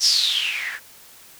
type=noise with low-pass filter sweep; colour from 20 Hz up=violet; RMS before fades=-21 dBFS; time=0-0.8 s; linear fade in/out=50 ms; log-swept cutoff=5700 to 1600 Hz; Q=9; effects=white hiss -47 dBFS RMS until 1.39 s